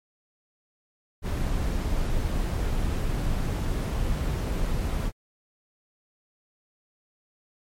brown noise, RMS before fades -26 dBFS, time 1.22-5.12 s, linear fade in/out 50 ms, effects MP3 64 kbps

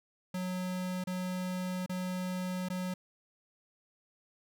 square tone with dropouts, 183.2 Hz, F#3, 17 cents flat, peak -34 dBFS, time 0.34-2.94 s, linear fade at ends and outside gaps 5 ms, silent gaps 1.04-1.071 / 1.862-1.894 / 2.687-2.7 s, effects none

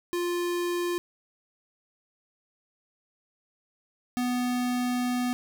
square tone pair in turn, 350 / 247.3 Hz, F4 / B3, +4 / +3 cents, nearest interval tritone, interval 601 cents, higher first, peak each -27 / -26 dBFS, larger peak second, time 0.13-0.98 / 4.17-5.33 s, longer second, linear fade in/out 0 ms, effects none

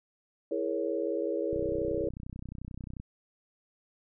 sine chord, A# half-diminished seventh, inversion second, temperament equal with one note detuned, 329.6 / 415.3 / 474.3 / 554.4 Hz, E4 / G#4 / A#4 / C#5, 0 / 0 / +30 / 0 cents, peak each -34 dBFS, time 0.51-2.09 s, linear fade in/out 5 ms
click train, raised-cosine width 5 ms, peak -28 dBFS, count 47, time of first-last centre 1.53-3 s, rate 31.3 Hz
effects none

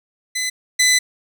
15% pulse tone pair in turn, 2017 / 2007 Hz, B6 / B6, +36 / +27 cents, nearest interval unison, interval 9 cents, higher first, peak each -14 / -6 dBFS, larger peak second, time 0.35-0.5 / 0.79-0.99 s, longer second, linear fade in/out 10 ms, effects none

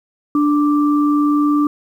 sine tone pair together, 294 / 1174.7 Hz, D4 / D6, +2 / 0 cents, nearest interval 2 octaves, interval 2398 cents, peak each -12 / -21 dBFS, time 0.35-1.67 s, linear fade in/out 2 ms, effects 8-bit

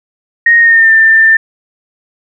sine tone with pitch glide, 1864.7 to 1788.7 Hz, A#6 to A6, 0 to +28 cents, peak -3 dBFS, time 0.46-1.37 s, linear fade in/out 5 ms, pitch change -72 cents, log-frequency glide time 0.59-0.92 s, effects none

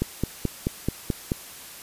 click train, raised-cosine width 3 ms, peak -10 dBFS, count 7, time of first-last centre 0.02-1.319 s, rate 4.62 Hz, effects white hiss -42 dBFS RMS until 1.82 s + resampled to 32000 Hz

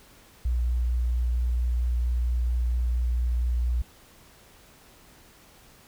sine tone with vibrato, 60.3 Hz, B1, 41 cents flat, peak -22 dBFS, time 0.45-3.82 s, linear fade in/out 5 ms, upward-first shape triangle, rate 4.4 Hz, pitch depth 12 cents each way, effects pink hiss -54 dBFS RMS until 5.87 s

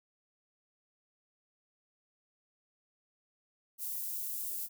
white high-pass noise, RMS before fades -38 dBFS, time 3.78-4.69 s, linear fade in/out 50 ms, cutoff 12000 Hz, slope 12 dB/octave, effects none

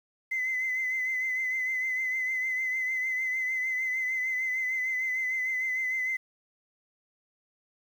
sine tone with vibrato, 2043 Hz, C7, 42 cents flat, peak -26 dBFS, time 0.31-6.17 s, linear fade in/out 10 ms, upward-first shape triangle, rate 6.6 Hz, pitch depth 44 cents each way, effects tanh soft clip ceiling -22 dBFS + 9-bit

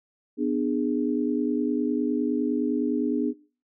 sine chord, G# diminished, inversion first, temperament just, 249.2 / 299 / 415.3 Hz, B3 / D4 / G#4, +16 / +31 / 0 cents, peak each -26 / -25 / -30 dBFS, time 0.37-3.34 s, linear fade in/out 50 ms, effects noise-tail reverb RT60 0.4 s tail -21 dB re dry

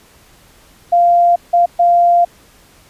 sine tone bursts at uneven times, 695 Hz, F5, 9 cents flat, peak -7 dBFS, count 3, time 0.92-1.36 / 1.53-1.66 / 1.79-2.25 s, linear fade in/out 10 ms, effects pink hiss -47 dBFS RMS until 2.89 s + resampled to 32000 Hz

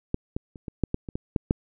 clicks, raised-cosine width 3 ms, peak -11 / -15 / -29 / -21 / -9 / -12 / -22 / -16 / -9 / -7 dBFS, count 10, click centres 0.144 / 0.365 / 0.558 / 0.682 / 0.837 / 0.944 / 1.088 / 1.155 / 1.362 / 1.509 s, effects none

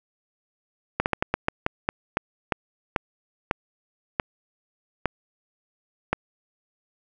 slowing click train, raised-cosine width 0.5 ms, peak -6 dBFS, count 15, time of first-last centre 1-6.13 s, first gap 59 ms, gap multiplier 1.25, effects none

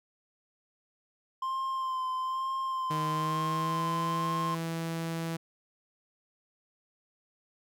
triangle tone with vibrato, 1046.5 Hz, C6, in tune, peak -28 dBFS, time 1.42-4.55 s, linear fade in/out 5 ms, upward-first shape sine, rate 1.1 Hz, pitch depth 24 cents each way
sawtooth tone with pitch glide, 155.56 to 164.81 Hz, D#3 to E3, 0 to 0 cents, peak -28 dBFS, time 2.9-5.37 s, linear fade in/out 10 ms, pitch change +100 cents, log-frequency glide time 3.08-3.97 s
effects none

